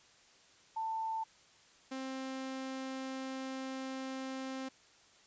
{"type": "tone pair in turn", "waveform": ["sine", "sawtooth"], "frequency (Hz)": [890, 264.1], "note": ["A5", "C4"], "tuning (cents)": [20, 16], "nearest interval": "octave + major sixth", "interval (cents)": 2104, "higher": "first", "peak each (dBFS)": [-34, -35], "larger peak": "first", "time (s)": [[0.76, 1.24], [1.91, 4.69]], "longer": "second", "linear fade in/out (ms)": 10, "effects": ["white hiss -63 dBFS RMS until 5.26 s", "resampled to 16000 Hz"]}